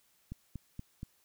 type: click train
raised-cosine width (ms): 5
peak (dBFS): -28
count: 4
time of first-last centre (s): 0.32-1.031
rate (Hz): 4.22
effects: white hiss -70 dBFS RMS until 1.24 s